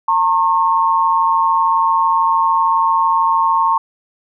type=tone pair together; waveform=sine; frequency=909 / 1082 Hz; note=A#5 / C#6; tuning=-44 / -42 cents; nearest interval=minor third; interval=302 cents; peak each=-14 dBFS; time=0.08-3.78 s; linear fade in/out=5 ms; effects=none